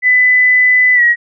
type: tone with pitch glide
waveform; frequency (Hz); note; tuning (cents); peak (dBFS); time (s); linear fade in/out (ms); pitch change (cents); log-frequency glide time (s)
sine; 2001 to 1902.9; B6 to A#6; +22 to +35; -6; 0.02-1.16; 50; -87; 0.94-1.03
effects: none